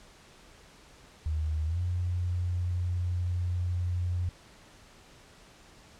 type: tone with pitch glide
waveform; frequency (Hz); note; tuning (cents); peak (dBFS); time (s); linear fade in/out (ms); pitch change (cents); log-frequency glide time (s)
sine; 77.78 to 88.83; D#2 to F2; 0 to +30; -27; 1.26-4.29; 0; +230; 1.66-1.79
effects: pink hiss -55 dBFS RMS until 5.99 s + low-pass 8000 Hz 12 dB/octave